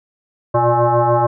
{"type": "tone with frequency modulation", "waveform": "sine", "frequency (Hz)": 122.4, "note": "B2", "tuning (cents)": -15, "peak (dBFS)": -11, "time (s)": [0.54, 1.27], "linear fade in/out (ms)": 10, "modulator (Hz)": 238, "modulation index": 4.1, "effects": []}